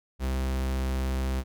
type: tone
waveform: 45% pulse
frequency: 65.41 Hz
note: C2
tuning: in tune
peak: -26 dBFS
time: 0.19-1.44 s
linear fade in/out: 50 ms
effects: none